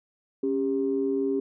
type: tone pair together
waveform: sine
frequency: 274.8 / 398.7 Hz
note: C#4 / G4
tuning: -15 / +29 cents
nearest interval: tritone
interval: 644 cents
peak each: -26 / -25 dBFS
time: 0.43-1.4 s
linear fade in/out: 5 ms
effects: tanh soft clip ceiling -15 dBFS